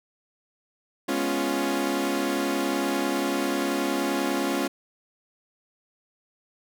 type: chord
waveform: sawtooth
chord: C# dominant seventh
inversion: second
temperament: equal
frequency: 207.7 / 246.9 / 277.2 / 349.2 Hz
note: G#3 / B3 / C#4 / E#4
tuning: 0 / 0 / 0 / 0 cents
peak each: -29 / -29 / -23 / -25 dBFS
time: 1.08-4.68 s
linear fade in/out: 10 ms
effects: none